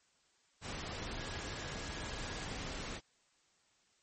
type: tone in noise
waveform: sine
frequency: 1661.2 Hz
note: G#6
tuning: in tune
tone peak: -53 dBFS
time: 1.14-2.47 s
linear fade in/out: 50 ms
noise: pink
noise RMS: -42 dBFS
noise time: 0.61-3.01 s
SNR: -14 dB
effects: white hiss -72 dBFS RMS until 4.02 s + MP3 32 kbps